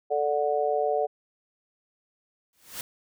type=harmonic tone; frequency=146.83 Hz; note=D3; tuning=in tune; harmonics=3 / 4 / 5; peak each=-27 / -27 / -27 dBFS; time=0.1-1.07 s; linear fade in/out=20 ms
type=noise with exponential growth; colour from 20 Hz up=white; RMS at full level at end=-32 dBFS; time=2.53-2.81 s; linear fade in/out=1 ms; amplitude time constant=59 ms
effects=none